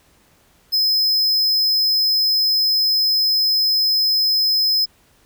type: tone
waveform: square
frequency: 5100 Hz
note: D#8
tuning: 42 cents sharp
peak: -15 dBFS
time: 0.72-4.86 s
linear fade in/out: 20 ms
effects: pink hiss -56 dBFS RMS until 5.25 s